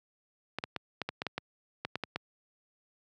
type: clicks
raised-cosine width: 0.3 ms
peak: -17 dBFS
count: 12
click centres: 0.586 / 0.639 / 0.763 / 1.017 / 1.09 / 1.219 / 1.267 / 1.38 / 1.85 / 1.956 / 2.037 / 2.16 s
effects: high-pass 100 Hz 12 dB/octave